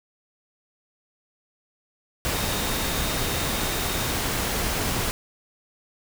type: tone in noise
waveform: sine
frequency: 3698 Hz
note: A#7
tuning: 15 cents flat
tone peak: -37 dBFS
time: 2.35-4.12 s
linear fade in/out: 0 ms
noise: pink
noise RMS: -26 dBFS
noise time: 2.25-5.11 s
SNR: -14 dB
effects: none